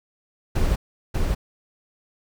brown noise with echo, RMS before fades -20 dBFS, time 0.55-0.76 s, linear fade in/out 10 ms, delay 590 ms, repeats 1, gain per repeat -2 dB, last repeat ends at 1.35 s, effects none

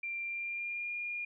sine tone with pitch glide, 2371 to 2419 Hz, D7 to D#7, +16 to -49 cents, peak -35 dBFS, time 0.03-1.25 s, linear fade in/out 5 ms, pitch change +35 cents, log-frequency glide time 0.22-0.93 s, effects none

